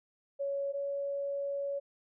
sine tone pair in turn, 558 / 561.2 Hz, C#5 / C#5, +11 / +21 cents, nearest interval unison, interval 10 cents, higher second, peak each -31 / -32 dBFS, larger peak first, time 0.39-0.73 / 0.73-1.8 s, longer second, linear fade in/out 20 ms, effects none

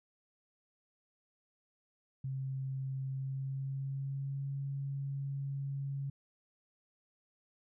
sine tone with pitch glide, 133.6 to 138.39 Hz, C3 to C#3, +36 to -3 cents, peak -35 dBFS, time 2.24-6.1 s, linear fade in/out 5 ms, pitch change +61 cents, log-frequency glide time 3.07-4.5 s, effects none

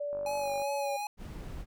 sine tone with pitch glide, 580 to 563.8 Hz, D5 to C#5, -22 to +29 cents, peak -32 dBFS, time 0-0.97 s, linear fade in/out 10 ms, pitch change -49 cents, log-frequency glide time 0.39-0.45 s
click train, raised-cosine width 1 ms, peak -34 dBFS, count 25, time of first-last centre 0.13-0.619 s, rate 49.1 Hz
square tone with vibrato, 830.6 Hz, G#5, in tune, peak -34 dBFS, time 0.26-1.07 s, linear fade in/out 2 ms, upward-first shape sine, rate 2.6 Hz, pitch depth 37 cents each way
brown noise, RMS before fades -41 dBFS, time 1.17-1.66 s, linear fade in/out 50 ms
effects none

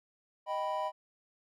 triangle chord, Eb augmented, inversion none, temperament equal with one note detuned, 622.3 / 780.4 / 987.8 Hz, Eb5 / G5 / B5, 0 / -8 / 0 cents, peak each -34 / -36 / -33 dBFS, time 0.46-0.92 s, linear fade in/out 50 ms, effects none

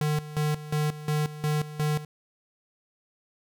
square tone with tremolo, 151 Hz, D3, 48 cents sharp, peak -24 dBFS, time 0.01-2.05 s, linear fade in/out 2 ms, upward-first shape square, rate 2.8 Hz, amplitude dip 80%, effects none

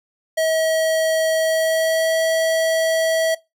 square tone with pitch glide, 641 to 648.4 Hz, E5 to E5, -49 to -29 cents, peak -17 dBFS, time 0.37-3.35 s, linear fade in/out 10 ms, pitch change +20 cents, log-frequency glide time 1.34-2.2 s, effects noise-tail reverb RT60 0.2 s tail -20 dB re dry

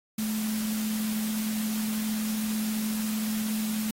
sine tone in noise, 216.4 Hz, A3, 29 cents flat, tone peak -27 dBFS, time 0.18-3.91 s, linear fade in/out 5 ms, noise white, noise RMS -37 dBFS, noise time 0.18-3.91 s, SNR +7 dB, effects AAC 48 kbps

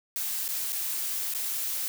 blue noise with dropouts, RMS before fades -31 dBFS, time 0.16-1.88 s, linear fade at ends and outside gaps 0 ms, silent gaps 0.48-0.488 / 0.722-0.728 / 1.338-1.348 s, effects none

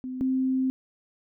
sine tone pair in turn, 256.4 / 261 Hz, C4 / C4, -35 / -4 cents, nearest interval unison, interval 31 cents, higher second, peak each -31 / -22 dBFS, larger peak second, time 0.04-0.21 / 0.21-0.7 s, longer second, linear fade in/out 0 ms, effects none

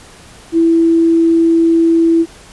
sine tone, 331 Hz, E4, 7 cents sharp, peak -7 dBFS, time 0.52-2.26 s, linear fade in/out 50 ms, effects pink hiss -39 dBFS RMS until 2.52 s + resampled to 24000 Hz

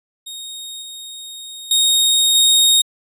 sawtooth tone with level steps, 3729 Hz, A#7, in tune, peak -26 / -28 / -9 / -7 dBFS, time 0.26-2.82 s, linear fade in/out 10 ms, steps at 0.82 / 1.71 / 2.35 s, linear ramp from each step 2 ms, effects resampled to 32000 Hz

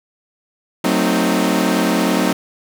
sawtooth chord, F# diminished seventh, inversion none, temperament equal with one note detuned, 185 / 224 / 261.6 / 311.1 Hz, F#3 / A3 / C4 / Eb4, 0 / +31 / 0 / 0 cents, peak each -16 dBFS, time 0.84-2.33 s, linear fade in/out 5 ms, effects none

